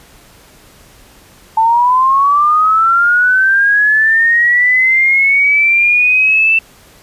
sine linear sweep, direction up, 880 to 2668 Hz, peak -7 dBFS, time 1.57-6.59 s, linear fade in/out 5 ms, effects pink hiss -43 dBFS RMS until 7.02 s + resampled to 32000 Hz

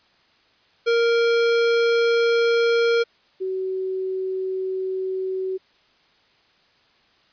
square / sine tone pair in turn, 466.2 / 377 Hz, A#4 / F#4, 0 / +32 cents, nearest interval major third, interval 368 cents, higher first, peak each -17 / -23 dBFS, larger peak first, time 0.86-3.04 / 3.4-5.58 s, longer neither, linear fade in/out 20 ms, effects white hiss -59 dBFS RMS until 7.32 s + resampled to 11025 Hz

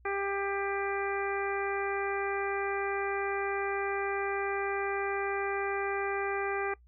harmonic tone, 396.7 Hz, G4, 21 cents sharp, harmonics 1 / 2 / 3 / 4 / 5 / 6, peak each -33 / -36 / -38 / -39 / -40 / -41 dBFS, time 0.05-6.74 s, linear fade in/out 5 ms, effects noise-tail reverb RT60 0.1 s tail -21 dB re dry + added 60 Hz sine -56 dBFS peak until 6.87 s

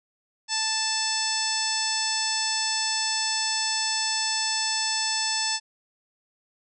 harmonic tone, 880 Hz, A5, in tune, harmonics 1 / 2 / 3 / 4 / 5 / 6 / 7 / 8 / 9, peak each -33 / -34 / -35 / -35 / -33 / -28 / -35 / -40 / -31 dBFS, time 0.48-5.6 s, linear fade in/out 50 ms, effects none

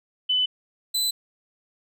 sine / sawtooth tone pair in turn, 3006 / 4013 Hz, F#7 / B7, +27 / +27 cents, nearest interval perfect fourth, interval 500 cents, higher second, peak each -19 dBFS, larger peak neither, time 0.29-0.46 / 0.94-1.11 s, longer neither, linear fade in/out 10 ms, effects none

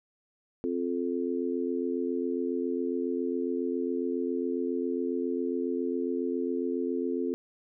harmonic tone, 87.3 Hz, F2, in tune, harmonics 3 / 4 / 5, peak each -31 / -32 / -33 dBFS, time 0.64-7.34 s, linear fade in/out 0 ms, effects none

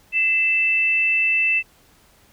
sine tone pair together, 2043 / 2651 Hz, C7 / E7, -42 / +9 cents, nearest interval perfect fourth, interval 451 cents, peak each -28 / -16 dBFS, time 0.12-1.63 s, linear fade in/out 50 ms, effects pink hiss -55 dBFS RMS until 2.32 s

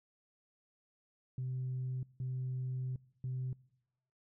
sine tone bursts at uneven times, 128.4 Hz, C3, 32 cents flat, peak -34 dBFS, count 3, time 1.38-2.03 / 2.2-2.96 / 3.24-3.53 s, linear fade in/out 2 ms, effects noise-tail reverb RT60 0.9 s tail -24 dB re dry + tanh soft clip ceiling -32 dBFS

